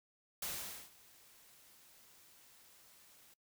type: noise with ADSR envelope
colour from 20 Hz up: white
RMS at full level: -40 dBFS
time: 0.42-3.34 s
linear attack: 4 ms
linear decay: 470 ms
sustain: -23 dB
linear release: 4 ms
effects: noise-tail reverb RT60 0.1 s tail -23 dB re dry